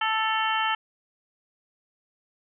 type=harmonic tone with a mistuned harmonic; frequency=440 Hz; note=A4; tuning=in tune; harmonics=2 / 3 / 4 / 5 / 6 / 7; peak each=-27 / -28 / -30 / -35 / -33 / -31 dBFS; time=0.01-0.75 s; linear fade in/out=5 ms; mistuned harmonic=6; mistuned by=+64 cents; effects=none